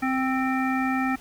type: harmonic tone with a mistuned harmonic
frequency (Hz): 261.6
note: C4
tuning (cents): 0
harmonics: 1 / 3 / 5 / 7 / 9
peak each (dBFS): -24 / -29 / -31 / -32 / -34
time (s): 0.02-1.16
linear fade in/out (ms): 10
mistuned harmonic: 5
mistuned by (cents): +15
effects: pink hiss -49 dBFS RMS until 1.2 s